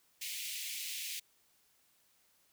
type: high-pass noise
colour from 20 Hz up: pink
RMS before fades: -41 dBFS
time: 0.21-1.2 s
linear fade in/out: 10 ms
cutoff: 2200 Hz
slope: 48 dB/octave
effects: white hiss -71 dBFS RMS until 2.52 s